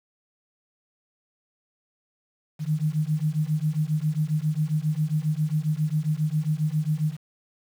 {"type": "beating tone pair", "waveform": "sine", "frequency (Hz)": [150, 157.4], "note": ["D3", "D#3"], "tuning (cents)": [37, 20], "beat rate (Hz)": 7.4, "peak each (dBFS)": -25, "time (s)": [2.59, 7.17], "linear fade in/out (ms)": 50, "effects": ["8-bit"]}